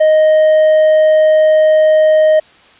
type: tone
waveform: triangle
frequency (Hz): 622.3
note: D#5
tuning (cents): 0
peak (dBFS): -4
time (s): 0-2.4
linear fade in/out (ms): 10
effects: white hiss -44 dBFS RMS until 2.79 s + resampled to 8000 Hz